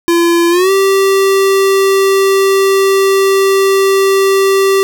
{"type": "tone with pitch glide", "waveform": "square", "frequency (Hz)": [340.9, 389.3], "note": ["F4", "G4"], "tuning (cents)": [-42, -12], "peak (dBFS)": -8, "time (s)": [0.08, 4.83], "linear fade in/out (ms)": 0, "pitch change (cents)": 230, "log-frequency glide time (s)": [0.5, 0.71], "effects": []}